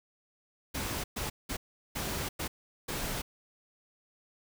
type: noise bursts at uneven times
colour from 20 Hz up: pink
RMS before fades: -35 dBFS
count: 6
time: 0.74-1.04 / 1.16-1.3 / 1.49-1.57 / 1.95-2.29 / 2.39-2.48 / 2.88-3.22 s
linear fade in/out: 10 ms
effects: none